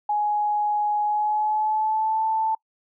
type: tone with pitch glide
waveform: sine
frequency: 836 to 882.1 Hz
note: G#5 to A5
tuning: +11 to +4 cents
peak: -20 dBFS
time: 0.09-2.55 s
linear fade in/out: 5 ms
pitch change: +93 cents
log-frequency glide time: 1.03-2.24 s
effects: noise-tail reverb RT60 0.1 s tail -23 dB re dry